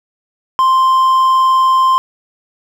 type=tone; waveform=triangle; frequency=1046.5 Hz; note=C6; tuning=in tune; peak=-6 dBFS; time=0.59-1.98 s; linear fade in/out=0 ms; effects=none